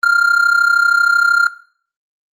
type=tone with amplitude modulation; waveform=triangle; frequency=1396.9 Hz; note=F6; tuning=in tune; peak=-4 dBFS; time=0.03-1.47 s; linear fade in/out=2 ms; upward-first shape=sine; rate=32.9 Hz; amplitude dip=90%; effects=noise-tail reverb RT60 0.5 s tail -17 dB re dry + Opus 32 kbps